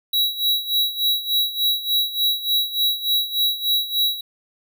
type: tone with tremolo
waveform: square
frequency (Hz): 3884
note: B7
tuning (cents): -30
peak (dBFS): -16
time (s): 0.13-4.21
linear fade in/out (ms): 5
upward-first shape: sine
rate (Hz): 3.4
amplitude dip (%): 80
effects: none